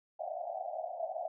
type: band-pass noise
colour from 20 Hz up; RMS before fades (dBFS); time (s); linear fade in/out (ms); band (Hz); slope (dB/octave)
pink; -39; 0.19-1.28; 5; 610 to 760; 96
effects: none